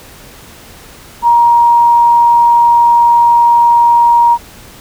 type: tone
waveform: sine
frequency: 944 Hz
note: A#5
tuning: 22 cents sharp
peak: -4 dBFS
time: 1.22-4.38 s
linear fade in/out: 50 ms
effects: pink hiss -36 dBFS RMS until 4.8 s